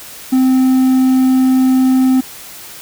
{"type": "tone", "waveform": "triangle", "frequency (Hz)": 259.6, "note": "C4", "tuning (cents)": -13, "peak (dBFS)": -6, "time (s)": [0.32, 2.21], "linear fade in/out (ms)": 10, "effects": ["white hiss -33 dBFS RMS until 2.81 s"]}